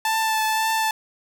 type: tone with vibrato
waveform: sawtooth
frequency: 880 Hz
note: A5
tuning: in tune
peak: -16 dBFS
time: 0.05-0.91 s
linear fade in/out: 2 ms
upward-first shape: triangle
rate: 1.9 Hz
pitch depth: 19 cents each way
effects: none